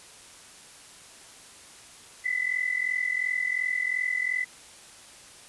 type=tone pair together; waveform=sine; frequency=1983.2 / 2026 Hz; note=B6 / B6; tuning=+7 / +44 cents; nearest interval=unison; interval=37 cents; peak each=-28 dBFS; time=2.24-4.45 s; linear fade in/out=20 ms; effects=white hiss -49 dBFS RMS until 5.48 s + resampled to 24000 Hz